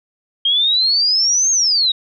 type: exponential two-way sweep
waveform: sine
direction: up then down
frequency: 3193 to 6530 to 3747 Hz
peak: -12 dBFS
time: 0.45-1.92 s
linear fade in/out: 5 ms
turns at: 1.51 s
effects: none